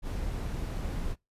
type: noise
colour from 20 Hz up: brown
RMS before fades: -33 dBFS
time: 0.02-1.16 s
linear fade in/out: 50 ms
effects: noise-tail reverb RT60 0.2 s tail -23 dB re dry + resampled to 32000 Hz